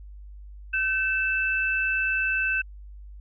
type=tone pair together; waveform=sine; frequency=1536 / 2641 Hz; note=G6 / E7; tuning=-36 / +3 cents; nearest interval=major sixth; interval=939 cents; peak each=-25 dBFS; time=0.73-2.62 s; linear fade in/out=10 ms; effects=added 50 Hz sine -40 dBFS peak until 3.2 s